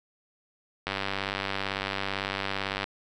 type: click train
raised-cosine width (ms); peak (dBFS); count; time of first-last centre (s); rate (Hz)
0.3; -13; 194; 0.87-2.841; 97.9
effects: none